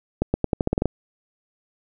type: accelerating click train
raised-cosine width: 2 ms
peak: -6 dBFS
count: 10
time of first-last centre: 0.22-0.857 s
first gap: 120 ms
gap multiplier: 0.86
effects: none